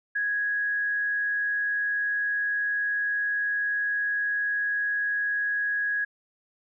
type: tone with frequency modulation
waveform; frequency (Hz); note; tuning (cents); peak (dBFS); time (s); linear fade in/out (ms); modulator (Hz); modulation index
sine; 1661.2; G#6; 0; -24; 0.15-6.05; 10; 137; 0.21
effects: none